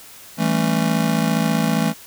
square chord, A dominant seventh, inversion second, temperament just, 165 / 198 / 220 / 275 Hz, E3 / G3 / A3 / C#4, +2 / +18 / 0 / -14 cents, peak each -22 / -27 / -21 / -26 dBFS, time 0.37-1.94 s, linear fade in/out 50 ms, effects white hiss -42 dBFS RMS until 2.06 s

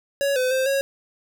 square tone with pitch steps, 559 / 509 / 523 / 549 Hz, C#5 / C5 / C5 / C#5, +14 / -48 / -1 / -17 cents, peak -20 dBFS, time 0.21-0.81 s, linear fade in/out 0 ms, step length 150 ms, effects none

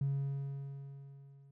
triangle tone with level ramp, 138.59 Hz, C#3, in tune, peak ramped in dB -26 to -55 dBFS, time 0.01-1.51 s, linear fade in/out 5 ms, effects tanh soft clip ceiling -27 dBFS

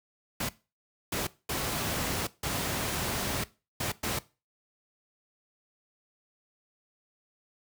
pink noise bursts at uneven times, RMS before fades -31 dBFS, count 6, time 0.4-0.49 / 1.12-1.27 / 1.49-2.27 / 2.43-3.44 / 3.8-3.92 / 4.03-4.19 s, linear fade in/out 5 ms, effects noise-tail reverb RT60 0.3 s tail -19 dB re dry + high-pass 60 Hz 12 dB/octave

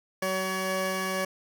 15% pulse tone pair together, 189.01 / 565 Hz, F#3 / C#5, +37 / +33 cents, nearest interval octave + perfect fifth, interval 1896 cents, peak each -25 / -23 dBFS, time 0.22-1.25 s, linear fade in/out 5 ms, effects none

